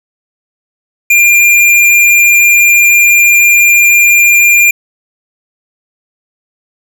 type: tone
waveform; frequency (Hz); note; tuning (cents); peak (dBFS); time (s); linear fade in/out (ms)
square; 2398; D7; +36; -4; 1.1-4.71; 5
effects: 7-bit